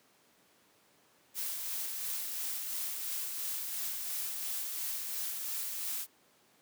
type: noise with tremolo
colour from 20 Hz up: blue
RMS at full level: -36 dBFS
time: 1.34-6.07 s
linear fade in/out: 50 ms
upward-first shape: sine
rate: 2.9 Hz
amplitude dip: 30%
effects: pink hiss -66 dBFS RMS until 6.61 s + high-pass 200 Hz 12 dB/octave